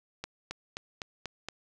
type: accelerating click train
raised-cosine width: 0.2 ms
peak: -19 dBFS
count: 6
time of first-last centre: 0.24-1.486 s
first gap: 270 ms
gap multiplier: 0.96
effects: none